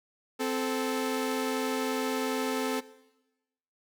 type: tone pair together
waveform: sawtooth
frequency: 260 / 437.3 Hz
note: C4 / A4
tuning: -11 / -11 cents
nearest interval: major sixth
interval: 900 cents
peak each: -27 dBFS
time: 0.39-2.81 s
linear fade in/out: 20 ms
effects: noise-tail reverb RT60 1.0 s tail -18 dB re dry